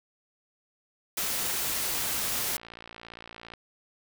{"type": "noise", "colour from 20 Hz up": "white", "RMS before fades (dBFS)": -30, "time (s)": [1.17, 2.57], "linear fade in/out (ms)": 5}
{"type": "click train", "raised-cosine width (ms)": 0.3, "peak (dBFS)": -27, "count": 98, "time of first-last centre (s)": [1.85, 3.537], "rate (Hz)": 57.5}
{"effects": []}